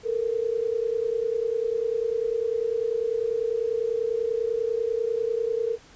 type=tone pair together; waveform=sine; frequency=443.3 / 473.4 Hz; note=A4 / A#4; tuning=+13 / +27 cents; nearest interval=minor second; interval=114 cents; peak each=-26 dBFS; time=0.03-5.78 s; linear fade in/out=50 ms; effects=pink hiss -52 dBFS RMS until 5.95 s + resampled to 16000 Hz